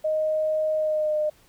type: tone with pitch glide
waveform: sine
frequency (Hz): 622 to 608.1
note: D#5 to D#5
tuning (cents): -1 to -40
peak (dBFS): -21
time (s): 0.04-1.3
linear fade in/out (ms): 10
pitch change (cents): -39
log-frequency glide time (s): 0.76-1.18
effects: pink hiss -58 dBFS RMS until 1.48 s